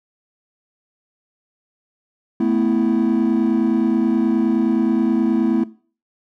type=chord; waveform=triangle; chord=A suspended second; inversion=none; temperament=equal with one note detuned; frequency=220 / 249.5 / 329.6 Hz; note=A3 / B3 / E4; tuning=0 / +18 / 0 cents; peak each=-17 dBFS; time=2.4-5.64 s; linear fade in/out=5 ms; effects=noise-tail reverb RT60 0.4 s tail -19 dB re dry + tanh soft clip ceiling -7 dBFS